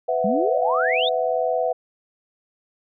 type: chord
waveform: sine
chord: B suspended fourth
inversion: none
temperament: equal with one note detuned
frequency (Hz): 501.4 / 659.3 / 740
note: B4 / E5 / F#5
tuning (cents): +26 / 0 / 0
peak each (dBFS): -23 / -23 / -25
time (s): 0.08-1.73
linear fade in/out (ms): 10
type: exponential sweep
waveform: sine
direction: up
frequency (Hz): 185 to 3800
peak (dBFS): -21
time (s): 0.24-1.09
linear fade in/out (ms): 5
effects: none